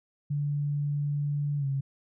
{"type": "tone with pitch glide", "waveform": "sine", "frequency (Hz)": [145.1, 136.96], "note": ["D3", "C#3"], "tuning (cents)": [-21, -20], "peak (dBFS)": -26, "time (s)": [0.3, 1.81], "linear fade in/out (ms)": 10, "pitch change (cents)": -99, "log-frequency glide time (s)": [1.58, 1.66], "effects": []}